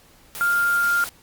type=tone in noise; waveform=sine; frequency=1400 Hz; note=F6; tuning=4 cents sharp; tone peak=-17 dBFS; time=0.41-1.04 s; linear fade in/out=0 ms; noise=white; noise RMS=-33 dBFS; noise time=0.35-1.09 s; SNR=+13 dB; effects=pink hiss -53 dBFS RMS until 1.22 s + Opus 48 kbps